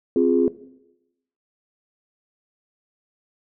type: chord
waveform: sine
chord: F minor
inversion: second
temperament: equal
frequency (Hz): 261.6 / 349.2 / 415.3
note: C4 / F4 / Ab4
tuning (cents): 0 / 0 / 0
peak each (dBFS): -19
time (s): 0.16-0.48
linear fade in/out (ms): 2
effects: noise-tail reverb RT60 0.9 s tail -17 dB re dry + tanh soft clip ceiling -5 dBFS